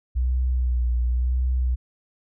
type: tone with vibrato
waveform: sine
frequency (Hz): 61.74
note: B1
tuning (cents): 0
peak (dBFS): -19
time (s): 0.15-1.76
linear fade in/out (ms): 20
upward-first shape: sine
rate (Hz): 0.94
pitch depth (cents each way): 43
effects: none